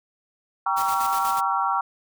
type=chord; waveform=sine; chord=G diminished seventh; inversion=none; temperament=just; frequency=784 / 940.8 / 1128.9 / 1354.7 Hz; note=G5 / Bb5 / Db6 / Fb6; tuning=0 / +16 / +31 / +47 cents; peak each=-26 dBFS; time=0.66-1.81 s; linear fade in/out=5 ms
type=noise with tremolo; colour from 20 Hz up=white; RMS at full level=-33 dBFS; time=0.76-1.41 s; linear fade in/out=20 ms; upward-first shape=square; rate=8.2 Hz; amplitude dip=50%
effects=none